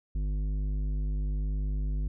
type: tone with tanh clipping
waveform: triangle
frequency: 50.5 Hz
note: G#1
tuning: 48 cents flat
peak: -29 dBFS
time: 0.15-2.08 s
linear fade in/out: 5 ms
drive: 15 dB
effects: none